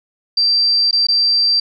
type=tone with dropouts; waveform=sine; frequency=4697 Hz; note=D8; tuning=1 cent flat; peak=-11 dBFS; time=0.37-1.6 s; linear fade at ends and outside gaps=5 ms; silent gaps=0.911-0.928 / 1.069-1.085 s; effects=none

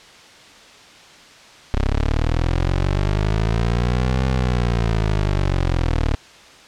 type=linear two-way sweep; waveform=20% pulse; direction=up then down; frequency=32.7 to 65.41 to 37.02 Hz; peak=-12 dBFS; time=1.74-6.15 s; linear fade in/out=0 ms; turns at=4.26 s; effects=white hiss -44 dBFS RMS until 6.67 s + low-pass 5000 Hz 12 dB/octave

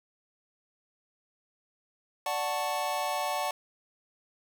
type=chord; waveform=square; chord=D major seventh; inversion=none; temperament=equal; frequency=587.3 / 740 / 880 / 1108.7 Hz; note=D5 / F#5 / A5 / C#6; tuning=0 / 0 / 0 / 0 cents; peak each=-36 / -34 / -35 / -37 dBFS; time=2.26-3.51 s; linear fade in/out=2 ms; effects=none

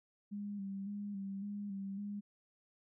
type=tone with vibrato; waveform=sine; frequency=200 Hz; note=G3; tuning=35 cents sharp; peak=-39 dBFS; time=0.31-2.21 s; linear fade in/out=20 ms; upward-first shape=square; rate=1.8 Hz; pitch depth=37 cents each way; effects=none

